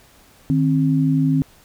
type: tone pair together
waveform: sine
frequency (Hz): 154.39 / 266.3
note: D#3 / C4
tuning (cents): -13 / +31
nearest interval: major sixth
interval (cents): 944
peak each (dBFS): -17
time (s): 0.5-1.42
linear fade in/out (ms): 0
effects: pink hiss -51 dBFS RMS until 1.64 s